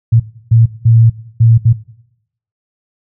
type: tone bursts at uneven times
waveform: sine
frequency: 114.3 Hz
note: A#2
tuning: 34 cents flat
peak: -4 dBFS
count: 5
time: 0.12-0.2 / 0.51-0.66 / 0.85-1.1 / 1.4-1.58 / 1.65-1.73 s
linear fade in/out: 10 ms
effects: noise-tail reverb RT60 0.8 s tail -18 dB re dry